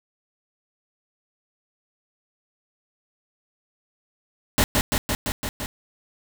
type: noise with echo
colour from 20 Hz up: pink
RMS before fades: -18 dBFS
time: 4.58-4.64 s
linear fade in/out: 0 ms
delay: 170 ms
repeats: 6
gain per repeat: -2 dB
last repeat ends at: 5.66 s
effects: none